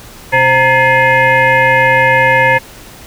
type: tone with frequency modulation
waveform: sine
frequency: 1318.5 Hz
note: E6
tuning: in tune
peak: -6 dBFS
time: 0.32-2.59 s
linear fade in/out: 20 ms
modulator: 397 Hz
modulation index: 2.4
effects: pink hiss -35 dBFS RMS until 3.06 s